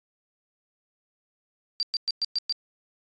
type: tone bursts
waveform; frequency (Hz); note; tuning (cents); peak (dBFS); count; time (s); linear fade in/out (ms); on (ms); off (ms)
sine; 4699; D8; 0; -23; 6; 1.8-2.524; 0; 29; 110
effects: resampled to 16000 Hz